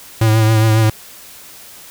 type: tone with vibrato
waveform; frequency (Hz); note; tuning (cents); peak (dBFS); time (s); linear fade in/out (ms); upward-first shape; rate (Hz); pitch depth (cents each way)
square; 110.2; A2; +3; -10; 0.21-0.9; 5; triangle; 7.3; 38
effects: white hiss -38 dBFS RMS until 1.9 s